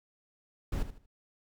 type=noise with echo; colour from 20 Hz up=brown; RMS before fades=-31 dBFS; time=0.72-0.83 s; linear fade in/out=5 ms; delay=77 ms; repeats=3; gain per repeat=-11 dB; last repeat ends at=1.061 s; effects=none